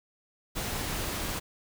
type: noise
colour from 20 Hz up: pink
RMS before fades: -33 dBFS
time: 0.55-1.4 s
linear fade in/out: 20 ms
effects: none